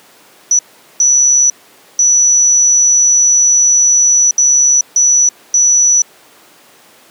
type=tone bursts at uneven times; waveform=sine; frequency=5920 Hz; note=F#8; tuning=in tune; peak=-6 dBFS; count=6; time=0.51-0.59 / 1-1.5 / 1.99-4.31 / 4.38-4.81 / 4.96-5.29 / 5.54-6.02 s; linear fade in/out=2 ms; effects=pink hiss -43 dBFS RMS until 7.1 s + high-pass 300 Hz 12 dB/octave